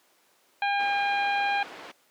harmonic tone, 806 Hz, G5, 48 cents sharp, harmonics 1 / 2 / 3 / 4 / 5, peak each -25 / -30 / -31 / -39 / -41 dBFS, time 0.62-1.63 s, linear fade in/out 2 ms
pink low-pass noise, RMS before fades -40 dBFS, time 0.79-1.92 s, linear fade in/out 10 ms, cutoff 3000 Hz, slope 12 dB/octave
effects pink hiss -63 dBFS RMS until 2.1 s + high-pass 400 Hz 12 dB/octave

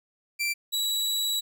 sawtooth tone pair in turn, 2349 / 3906 Hz, D7 / B7, 0 / -20 cents, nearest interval major sixth, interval 880 cents, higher second, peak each -22 dBFS, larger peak neither, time 0.39-0.54 / 0.72-1.41 s, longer second, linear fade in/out 20 ms, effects none

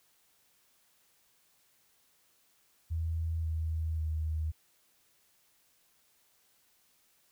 sine tone with pitch steps, 81.6 / 80.01 / 78.46 Hz, E2 / D#2 / D#2, -17 / +49 / +15 cents, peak -30 dBFS, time 2.9-4.52 s, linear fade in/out 20 ms, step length 540 ms, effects white hiss -69 dBFS RMS until 7.31 s

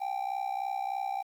triangle tone with amplitude modulation, 784 Hz, G5, in tune, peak -25 dBFS, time 0-1.23 s, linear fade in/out 20 ms, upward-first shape sine, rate 63.3 Hz, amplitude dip 85%, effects 10-bit

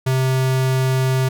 square tone, 130.81 Hz, C3, in tune, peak -16 dBFS, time 0.06-1.29 s, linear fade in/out 10 ms, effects none

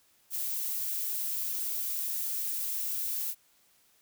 violet noise, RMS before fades -33 dBFS, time 0.3-3.35 s, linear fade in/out 50 ms, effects white hiss -66 dBFS RMS until 4.01 s

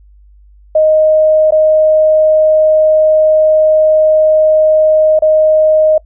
sine tone with dropouts, 622.3 Hz, D#5, in tune, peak -5 dBFS, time 0.75-5.98 s, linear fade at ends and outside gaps 5 ms, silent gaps 1.508-1.521 / 5.191-5.221 s, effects noise-tail reverb RT60 0.1 s tail -23 dB re dry + added 50 Hz sine -39 dBFS peak until 6.05 s

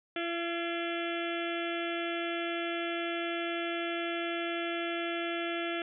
harmonic tone with a mistuned harmonic, 339 Hz, E4, 49 cents sharp, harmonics 1 / 2 / 4 / 5 / 6 / 7 / 8 / 9 / 10, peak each -35 / -38 / -41 / -42 / -43 / -43 / -44 / -45 / -45 dBFS, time 0.16-5.82 s, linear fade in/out 2 ms, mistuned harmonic 6, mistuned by +37 cents, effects none

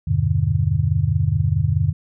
sine chord, E minor seventh, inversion none, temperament just, 82.41 / 98.89 / 123.61 / 148.33 Hz, E2 / G2 / B2 / D3, 0 / +16 / +2 / +18 cents, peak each -23 / -20 / -22 / -21 dBFS, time 0.07-1.93 s, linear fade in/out 10 ms, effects none

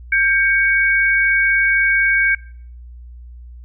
sine tone pair together, 1583 / 2239 Hz, G6 / C#7, +17 / +17 cents, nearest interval tritone, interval 600 cents, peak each -15 dBFS, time 0.12-2.35 s, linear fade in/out 5 ms, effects noise-tail reverb RT60 0.5 s tail -20 dB re dry + added 60 Hz sine -34 dBFS peak until 3.64 s

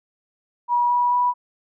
sine tone with pitch steps, 965 / 972.8 / 980.7 Hz, B5 / B5 / B5, -40 / -26 / -12 cents, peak -16 dBFS, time 0.68-1.34 s, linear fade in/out 50 ms, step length 220 ms, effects none

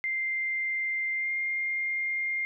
sine tone with pitch glide, 2093 to 2115 Hz, C7 to C7, 0 to +18 cents, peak -27 dBFS, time 0.04-2.45 s, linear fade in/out 0 ms, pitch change +18 cents, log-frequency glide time 1.14-1.31 s, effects none

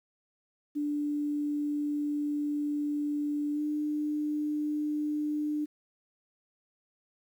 sine tone with pitch glide, 293.7 to 299.5 Hz, D4 to D4, 0 to +34 cents, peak -28 dBFS, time 0.75-5.66 s, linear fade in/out 20 ms, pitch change +34 cents, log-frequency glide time 3.53-3.61 s, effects 10-bit

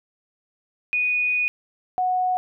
sine tone pair in turn, 2474 / 735.5 Hz, D#7 / F#5, -10 / -11 cents, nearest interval octave + major sixth, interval 2101 cents, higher first, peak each -19 / -19 dBFS, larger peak neither, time 0.93-1.48 / 1.98-2.37 s, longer first, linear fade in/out 0 ms, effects none

